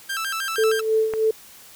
sawtooth tone with vibrato, 1449 Hz, F#6, 37 cents flat, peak -21 dBFS, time 0.09-0.81 s, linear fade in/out 10 ms, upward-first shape square, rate 6.4 Hz, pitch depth 160 cents each way
sine tone with tremolo, 440 Hz, A4, in tune, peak -15 dBFS, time 0.58-1.31 s, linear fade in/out 5 ms, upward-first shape sine, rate 3.2 Hz, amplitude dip 65%
click, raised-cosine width 0.5 ms, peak -15 dBFS, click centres 1.137 s
effects white hiss -46 dBFS RMS until 1.75 s

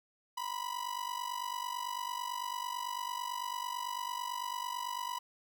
45% pulse ring-modulated tone, 986 Hz, B5, 3 cents flat, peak -33 dBFS, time 0.37-5.19 s, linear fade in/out 5 ms, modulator 24.5 Hz, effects none

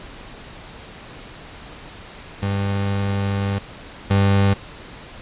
30% pulse tone pair in turn, 99.3 / 98.84 Hz, G2 / G2, +23 / +15 cents, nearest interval unison, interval 8 cents, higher first, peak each -17 / -11 dBFS, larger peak second, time 2.42-3.59 / 4.1-4.54 s, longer first, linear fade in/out 10 ms, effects pink hiss -39 dBFS RMS until 5.21 s + resampled to 8000 Hz

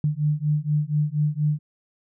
sine beating tone pair, 147.8 / 152 Hz, D3 / D#3, +11 / -40 cents, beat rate 4.2 Hz, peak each -23 dBFS, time 0.04-1.59 s, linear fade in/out 2 ms, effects none

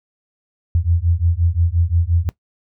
sine beating tone pair, 82.4 / 88.1 Hz, E2 / F2, 0 / +16 cents, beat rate 5.7 Hz, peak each -17 / -17 dBFS, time 0.75-2.29 s, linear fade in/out 0 ms, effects noise-tail reverb RT60 0.1 s tail -19 dB re dry

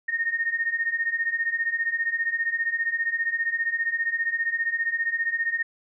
sine beating tone pair, 1833 / 1848 Hz, A#6 / A#6, -30 / -16 cents, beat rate 15 Hz, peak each -28 / -25 dBFS, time 0.08-5.63 s, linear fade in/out 10 ms, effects none

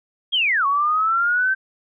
sine linear two-way sweep, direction down then up, 3322 to 1100 to 1561 Hz, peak -16 dBFS, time 0.32-1.55 s, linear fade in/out 20 ms, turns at 0.66 s, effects none

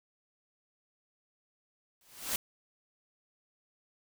white noise with exponential growth, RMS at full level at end -29 dBFS, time 2.01-2.36 s, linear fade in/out 2 ms, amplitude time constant 75 ms, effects none

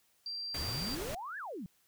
sine tone, 4716 Hz, D8, 6 cents sharp, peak -37 dBFS, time 0.26-0.95 s, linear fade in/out 2 ms
pink noise, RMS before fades -41 dBFS, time 0.54-1.15 s, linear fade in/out 5 ms
sine exponential two-way sweep, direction up then down, 66.8 to 1782 to 163.9 Hz, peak -39 dBFS, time 0.59-1.66 s, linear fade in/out 0 ms, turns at 1.38 s
effects white hiss -71 dBFS RMS until 1.87 s

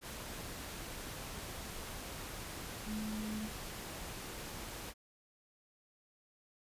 sine tone in noise, 214.7 Hz, A3, 42 cents flat, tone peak -38 dBFS, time 2.85-3.5 s, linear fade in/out 50 ms, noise pink, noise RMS -45 dBFS, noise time 0.01-4.94 s, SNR +4 dB, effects resampled to 32000 Hz

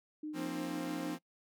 sine tone with tremolo, 304.9 Hz, D#4, 35 cents flat, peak -37 dBFS, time 0.23-1.15 s, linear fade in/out 5 ms, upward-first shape sine, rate 6.1 Hz, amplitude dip 35%
sawtooth chord, F suspended fourth, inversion none, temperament equal with one note detuned, 174.61 / 233.1 / 264.4 Hz, F3 / Bb3 / C4, 0 / 0 / +18 cents, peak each -39 / -42 / -37 dBFS, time 0.33-1.19 s, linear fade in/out 50 ms
effects noise-tail reverb RT60 0.1 s tail -23 dB re dry

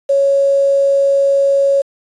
sine tone with quantisation, 554.4 Hz, C#5, in tune, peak -9 dBFS, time 0.09-1.82 s, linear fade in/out 10 ms, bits 6, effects resampled to 22050 Hz

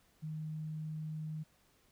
sine tone, 155.56 Hz, D#3, in tune, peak -38 dBFS, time 0.22-1.44 s, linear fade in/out 20 ms, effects pink hiss -70 dBFS RMS until 1.91 s

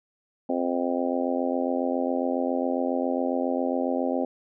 harmonic tone, 87.31 Hz, F2, in tune, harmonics 3 / 4 / 5 / 6 / 7 / 8 / 9, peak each -27 / -33 / -35 / -30 / -31 / -37 / -34 dBFS, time 0.49-4.25 s, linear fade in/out 5 ms, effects none

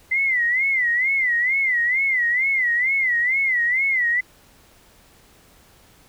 sine tone with vibrato, 2029 Hz, B6, 46 cents sharp, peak -17 dBFS, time 0.11-4.21 s, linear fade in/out 10 ms, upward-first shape sine, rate 2.2 Hz, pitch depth 140 cents each way, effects pink hiss -53 dBFS RMS until 6.08 s

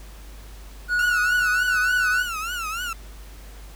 triangle tone with pitch glide, 1458 to 1485.2 Hz, F#6 to F#6, -26 to +6 cents, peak -17 dBFS, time 0.88-2.25 s, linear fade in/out 50 ms, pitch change +32 cents, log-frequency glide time 1.15-1.72 s
30% pulse tone with vibrato, 1359 Hz, F6, 48 cents flat, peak -24 dBFS, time 0.99-2.93 s, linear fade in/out 2 ms, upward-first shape triangle, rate 3.4 Hz, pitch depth 170 cents each way
effects added 50 Hz sine -39 dBFS peak until 3.75 s + pink hiss -48 dBFS RMS until 3.75 s

